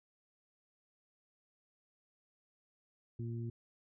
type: harmonic tone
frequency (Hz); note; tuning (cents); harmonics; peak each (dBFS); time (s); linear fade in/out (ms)
116.54; A#2; 0; 1 / 2 / 3; -38 / -46 / -48; 3.19-3.5; 5
effects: none